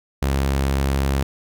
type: tone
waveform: sawtooth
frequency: 68.2 Hz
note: C#2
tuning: 28 cents flat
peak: -14 dBFS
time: 0.22-1.23 s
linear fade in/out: 5 ms
effects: none